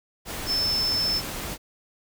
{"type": "tone in noise", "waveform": "sine", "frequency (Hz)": 5274, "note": "E8", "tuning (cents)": 0, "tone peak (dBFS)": -22, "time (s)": [0.46, 1.22], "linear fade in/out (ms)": 50, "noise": "pink", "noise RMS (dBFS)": -33, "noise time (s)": [0.25, 1.58], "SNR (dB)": 8, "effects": []}